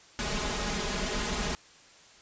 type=noise with comb filter; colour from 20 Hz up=pink; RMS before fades=-31 dBFS; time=0.19-1.55 s; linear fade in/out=0 ms; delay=4.8 ms; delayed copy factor=+0.8; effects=white hiss -55 dBFS RMS until 2.21 s + resampled to 16000 Hz